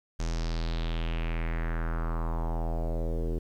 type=tone with low-pass filter sweep; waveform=square; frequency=41.23 Hz; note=E1; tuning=1 cent sharp; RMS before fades=-30 dBFS; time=0.19-3.39 s; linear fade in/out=10 ms; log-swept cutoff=6500 to 400 Hz; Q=3.2; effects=10-bit